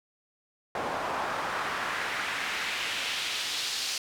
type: noise with band-pass filter sweep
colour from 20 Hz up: pink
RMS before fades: -32 dBFS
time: 0.75-3.98 s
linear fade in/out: 2 ms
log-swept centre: 780 to 4800 Hz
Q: 1.4
effects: none